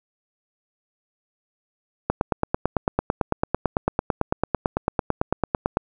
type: click train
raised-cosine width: 1 ms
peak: -5 dBFS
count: 34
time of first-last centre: 2.1-5.771 s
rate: 8.99 Hz
effects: none